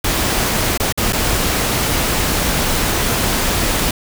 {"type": "noise with dropouts", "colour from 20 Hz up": "pink", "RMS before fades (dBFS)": -17, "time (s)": [0.04, 3.91], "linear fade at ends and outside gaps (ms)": 5, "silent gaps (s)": [[0.777, 0.799], [0.925, 0.975], [1.125, 1.13]], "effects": []}